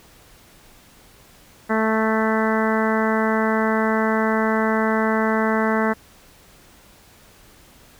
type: harmonic tone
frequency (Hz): 220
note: A3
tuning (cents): 0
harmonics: 1 / 2 / 3 / 4 / 5 / 6 / 7 / 8 / 9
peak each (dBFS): -21 / -24 / -26 / -27 / -28 / -29 / -29 / -30 / -31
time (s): 1.69-5.94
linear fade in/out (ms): 20
effects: pink hiss -50 dBFS RMS until 7.99 s